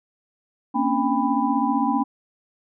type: tone cluster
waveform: sine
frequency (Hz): 232.5 / 269.1 / 284.7 / 802 / 993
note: A#3 / C4 / C#4 / G5 / B5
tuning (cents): -4 / +49 / +46 / +39 / +9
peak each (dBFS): -25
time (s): 0.74-2.04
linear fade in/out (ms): 20
effects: none